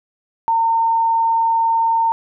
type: tone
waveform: sine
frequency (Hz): 911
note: A#5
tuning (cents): -40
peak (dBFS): -13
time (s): 0.48-2.12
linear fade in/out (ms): 0
effects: none